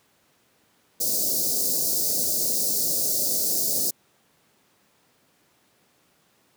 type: band-stop noise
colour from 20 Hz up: white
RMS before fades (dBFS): -24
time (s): 1-3.91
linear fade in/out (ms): 10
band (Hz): 650 to 4500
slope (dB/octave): 48
effects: pink hiss -63 dBFS RMS until 6.56 s + high-pass 150 Hz 12 dB/octave